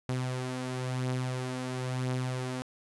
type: beating tone pair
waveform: sawtooth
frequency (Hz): 126.9 / 127.89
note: B2 / C3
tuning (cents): +47 / -39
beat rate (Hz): 0.99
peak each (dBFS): -34 / -28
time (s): 0.09-2.62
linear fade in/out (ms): 0
effects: resampled to 24000 Hz + 11-bit